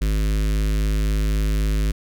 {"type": "tone with notch filter", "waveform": "square", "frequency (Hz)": 51.91, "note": "G#1", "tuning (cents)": 0, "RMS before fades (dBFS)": -20, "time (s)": [0.01, 1.92], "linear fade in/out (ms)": 10, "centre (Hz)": 810, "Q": 0.68, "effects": []}